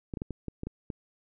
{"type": "clicks", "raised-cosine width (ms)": 3, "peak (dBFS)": -22, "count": 8, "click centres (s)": [0.138, 0.172, 0.219, 0.307, 0.483, 0.634, 0.67, 0.902], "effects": []}